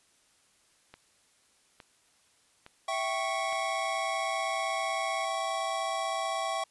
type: click train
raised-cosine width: 0.3 ms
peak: -31 dBFS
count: 4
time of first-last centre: 0.94-3.526 s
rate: 1.16 Hz
type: chord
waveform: square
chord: C# diminished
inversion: first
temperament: equal with one note detuned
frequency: 659.3 / 775 / 1108.7 Hz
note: E5 / G5 / C#6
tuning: 0 / -20 / 0 cents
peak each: -35 dBFS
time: 2.88-6.64 s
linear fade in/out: 5 ms
type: tone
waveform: sine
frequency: 2201 Hz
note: C#7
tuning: 13 cents flat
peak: -37 dBFS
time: 2.92-5.25 s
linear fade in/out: 10 ms
effects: white hiss -66 dBFS RMS until 6.7 s + resampled to 24000 Hz